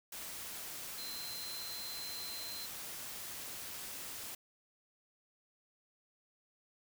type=tone in noise; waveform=sine; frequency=4100 Hz; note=C8; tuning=36 cents flat; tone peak=-44 dBFS; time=0.98-2.66 s; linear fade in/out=5 ms; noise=white; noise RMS=-45 dBFS; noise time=0.12-4.35 s; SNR=-2 dB; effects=none